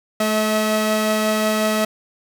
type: tone pair together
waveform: sawtooth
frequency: 216.5 / 644 Hz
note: A3 / E5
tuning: -28 / -41 cents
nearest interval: octave + perfect fifth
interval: 1887 cents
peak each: -16 / -16 dBFS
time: 0.2-1.85 s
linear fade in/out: 5 ms
effects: none

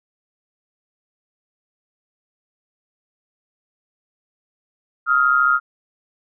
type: tone pair together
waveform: sine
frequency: 1265.3 / 1399 Hz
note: D#6 / F6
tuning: +29 / +3 cents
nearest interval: major second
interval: 174 cents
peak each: -17 / -15 dBFS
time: 5.06-5.6 s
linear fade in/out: 50 ms
effects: none

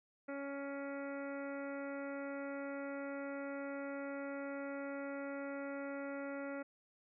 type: harmonic tone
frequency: 279.1 Hz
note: C#4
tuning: 12 cents sharp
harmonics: 1 / 2 / 3 / 4 / 5 / 6 / 7 / 8 / 9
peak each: -44 / -44 / -55 / -58 / -50 / -62 / -55 / -59 / -63 dBFS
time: 0.28-6.63 s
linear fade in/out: 10 ms
effects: none

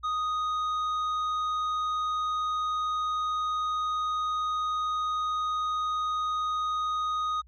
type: tone with tanh clipping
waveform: sine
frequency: 1244.5 Hz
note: D#6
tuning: in tune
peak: -28 dBFS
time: 0.03-7.42 s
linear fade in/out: 20 ms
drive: 8 dB
effects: added 60 Hz sine -52 dBFS peak until 7.47 s + low-pass 6000 Hz 12 dB/octave

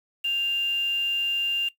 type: tone with quantisation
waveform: sine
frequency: 2794 Hz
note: F7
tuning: in tune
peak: -22 dBFS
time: 0.24-1.69 s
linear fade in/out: 10 ms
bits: 7
effects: noise-tail reverb RT60 0.1 s tail -17 dB re dry

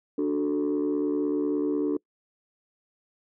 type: chord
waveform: sine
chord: D major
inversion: none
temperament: equal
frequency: 293.7 / 370 / 440 Hz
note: D4 / F#4 / A4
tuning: 0 / 0 / 0 cents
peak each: -24 / -28 / -28 dBFS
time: 0.18-1.97 s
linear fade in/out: 5 ms
effects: noise-tail reverb RT60 0.1 s tail -26 dB re dry + tanh soft clip ceiling -19 dBFS

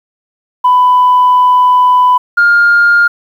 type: tone pair in turn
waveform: sine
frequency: 997 / 1410 Hz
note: B5 / F6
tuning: +16 / +16 cents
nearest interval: tritone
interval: 600 cents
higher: second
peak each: -3 dBFS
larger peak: neither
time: 0.64-2.18 / 2.37-3.08 s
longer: first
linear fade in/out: 10 ms
effects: tanh soft clip ceiling -1 dBFS + 7-bit

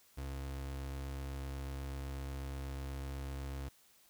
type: tone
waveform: 35% pulse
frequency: 68.1 Hz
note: C#2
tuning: 30 cents flat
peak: -38 dBFS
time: 0.17-3.69 s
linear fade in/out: 10 ms
effects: white hiss -66 dBFS RMS until 4.09 s

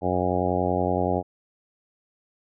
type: harmonic tone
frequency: 90.6 Hz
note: F#2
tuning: 36 cents flat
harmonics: 1 / 2 / 3 / 4 / 5 / 6 / 7 / 8 / 9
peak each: -30 / -30 / -30 / -30 / -30 / -30 / -30 / -30 / -30 dBFS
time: 0.01-1.23 s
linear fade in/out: 50 ms
effects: none

